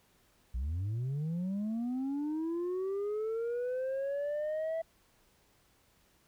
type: linear sweep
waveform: sine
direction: up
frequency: 56 to 659.3 Hz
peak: -29 dBFS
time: 0.54-4.82 s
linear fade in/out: 10 ms
effects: tanh soft clip ceiling -31 dBFS + pink hiss -68 dBFS RMS until 6.27 s